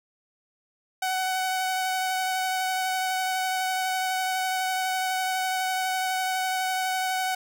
sawtooth tone with vibrato, 749 Hz, F#5, 21 cents sharp, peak -21 dBFS, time 1.02-7.35 s, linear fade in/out 5 ms, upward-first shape sine, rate 12 Hz, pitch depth 12 cents each way, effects none

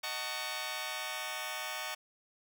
10% pulse chord, D# half-diminished seventh, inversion none, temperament just, 622.3 / 746.7 / 896 / 1120.1 Hz, D#5 / F#5 / A5 / C#6, 0 / +16 / +31 / +18 cents, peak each -34 dBFS, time 0.03-1.95 s, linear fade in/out 10 ms, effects none

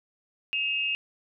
sine tone pair together, 2561 / 2794 Hz, D#7 / F7, +49 / 0 cents, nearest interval major second, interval 151 cents, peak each -28 dBFS, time 0.53-0.95 s, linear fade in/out 0 ms, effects none

